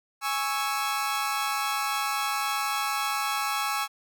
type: chord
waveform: sawtooth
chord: C# minor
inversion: second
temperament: equal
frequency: 830.6 / 1108.7 / 1318.5 Hz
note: G#5 / C#6 / E6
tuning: 0 / 0 / 0 cents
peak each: -27 dBFS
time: 0.21-3.88 s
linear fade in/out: 50 ms
effects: none